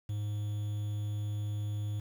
triangle tone with quantisation, 104.4 Hz, G#2, 10 cents sharp, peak -30 dBFS, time 0.09-2 s, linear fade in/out 5 ms, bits 9, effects none

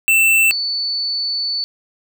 square / sine tone pair in turn, 2671 / 4480 Hz, E7 / C#8, +22 / +18 cents, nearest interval major sixth, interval 896 cents, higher second, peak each -11 / -18 dBFS, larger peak first, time 0.08-0.51 / 0.51-1.64 s, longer second, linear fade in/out 0 ms, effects none

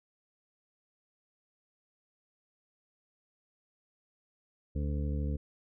harmonic tone, 72.8 Hz, D2, 15 cents flat, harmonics 1 / 2 / 3 / 4 / 6 / 7, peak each -31 / -37 / -41 / -43 / -47 / -48 dBFS, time 4.75-5.37 s, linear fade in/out 10 ms, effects none

